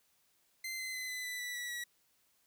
sawtooth tone with pitch steps, 2074 / 2053 / 2031 / 2010 / 1989.5 / 1968.9 / 1948.6 / 1928.4 Hz, C7 / C7 / B6 / B6 / B6 / B6 / B6 / B6, -16 / -33 / +48 / +30 / +12 / -6 / -24 / -42 cents, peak -35 dBFS, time 0.64-1.84 s, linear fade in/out 5 ms, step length 150 ms, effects white hiss -73 dBFS RMS until 2.46 s

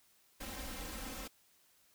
pink noise with comb filter, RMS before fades -44 dBFS, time 0.4-1.28 s, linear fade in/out 10 ms, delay 3.8 ms, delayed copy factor +0.8, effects white hiss -69 dBFS RMS until 1.94 s

